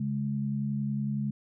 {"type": "tone pair together", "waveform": "sine", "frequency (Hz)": [138.59, 209.5], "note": ["C#3", "G#3"], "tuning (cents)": [0, 15], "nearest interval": "perfect fifth", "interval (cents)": 715, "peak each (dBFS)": [-31, -30], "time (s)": [0, 1.31], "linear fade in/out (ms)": 5, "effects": []}